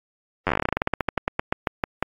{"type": "slowing click train", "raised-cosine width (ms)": 0.5, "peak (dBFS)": -6, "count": 26, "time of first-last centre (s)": [0.47, 2.026], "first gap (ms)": 10, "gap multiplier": 1.13, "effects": ["AAC 32 kbps"]}